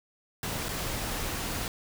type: noise with dropouts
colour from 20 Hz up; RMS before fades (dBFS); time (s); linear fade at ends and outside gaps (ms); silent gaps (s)
pink; -33; 0.43-1.68; 1; 0.685-0.69
effects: none